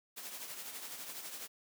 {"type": "noise with tremolo", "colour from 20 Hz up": "white", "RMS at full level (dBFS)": -43, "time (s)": [0.16, 1.48], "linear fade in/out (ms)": 20, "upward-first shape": "triangle", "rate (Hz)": 12, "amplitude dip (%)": 55, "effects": ["high-pass 200 Hz 12 dB/octave"]}